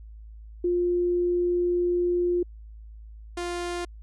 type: tone pair in turn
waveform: sine / sawtooth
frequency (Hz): 352.3 / 350.1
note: F4 / F4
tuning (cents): +15 / +4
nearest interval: unison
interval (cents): 11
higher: first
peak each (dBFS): -21 / -25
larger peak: first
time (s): 0.64-2.43 / 3.37-3.85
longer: first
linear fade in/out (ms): 5
effects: added 54 Hz sine -41 dBFS peak until 4.02 s + resampled to 24000 Hz